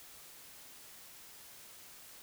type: silence
effects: white hiss -54 dBFS RMS until 2.22 s